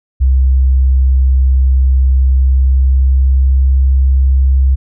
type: tone with pitch glide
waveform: sine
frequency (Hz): 65.41 to 66.28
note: C2 to C2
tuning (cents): 0 to +23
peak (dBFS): -6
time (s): 0.2-4.76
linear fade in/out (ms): 20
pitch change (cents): +23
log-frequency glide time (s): 2.25-3.83
effects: none